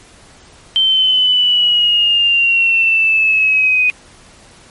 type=exponential sweep; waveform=sine; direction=down; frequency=3119 to 2489 Hz; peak=-9 dBFS; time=0.76-3.9 s; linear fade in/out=0 ms; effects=pink hiss -43 dBFS RMS until 4.7 s + MP3 48 kbps